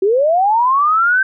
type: linear sweep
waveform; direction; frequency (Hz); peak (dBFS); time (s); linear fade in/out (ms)
sine; up; 366.4 to 1569; -10; 0.02-1.23; 5
effects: none